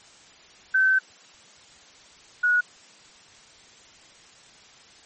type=tone pair in turn; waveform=sine; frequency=1537 / 1459.1 Hz; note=G6 / F#6; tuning=-35 / -25 cents; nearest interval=minor second; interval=90 cents; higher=first; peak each=-16 / -17 dBFS; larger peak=first; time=0.74-0.99 / 2.43-2.61 s; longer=first; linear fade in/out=10 ms; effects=white hiss -51 dBFS RMS until 5.05 s + MP3 32 kbps